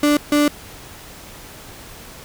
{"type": "tone bursts at uneven times", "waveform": "35% pulse", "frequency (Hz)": 293.7, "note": "D4", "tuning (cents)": 0, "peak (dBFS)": -11, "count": 2, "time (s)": [[0.03, 0.17], [0.32, 0.48]], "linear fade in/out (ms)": 2, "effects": ["pink hiss -39 dBFS RMS until 2.24 s"]}